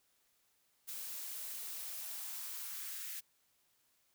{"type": "noise with high-pass filter sweep", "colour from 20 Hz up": "blue", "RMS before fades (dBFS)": -44, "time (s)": [0.87, 3.21], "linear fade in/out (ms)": 20, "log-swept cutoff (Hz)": [210, 1900], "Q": 1.8, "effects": ["white hiss -75 dBFS RMS until 4.14 s"]}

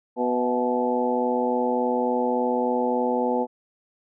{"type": "harmonic tone with a mistuned harmonic", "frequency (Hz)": 123.47, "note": "B2", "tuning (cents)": 0, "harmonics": [2, 3, 4, 5, 6, 7], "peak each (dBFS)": [-26, -30, -25, -32, -32, -27], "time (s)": [0.16, 3.47], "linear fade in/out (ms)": 50, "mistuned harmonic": 5, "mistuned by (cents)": 69, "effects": []}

